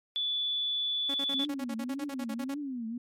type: tone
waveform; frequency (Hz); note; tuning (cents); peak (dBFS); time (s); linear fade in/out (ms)
sine; 3459; A7; -30; -28; 0.16-1.45; 0
type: tone bursts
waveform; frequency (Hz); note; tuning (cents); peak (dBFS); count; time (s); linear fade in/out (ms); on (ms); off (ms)
sawtooth; 277.2; C#4; 0; -32; 15; 1.09-2.543; 5; 53; 47
type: tone with vibrato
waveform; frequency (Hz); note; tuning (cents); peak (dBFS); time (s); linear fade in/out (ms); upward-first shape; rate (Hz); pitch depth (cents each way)
sine; 256.1; C4; -37; -33; 1.34-2.98; 5; triangle; 1.8; 270
effects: MP3 64 kbps